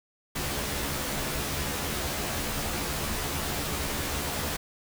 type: noise with comb filter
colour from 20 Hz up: pink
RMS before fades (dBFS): -31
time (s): 0.35-4.57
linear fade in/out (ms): 10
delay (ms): 14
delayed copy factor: +0.8
effects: none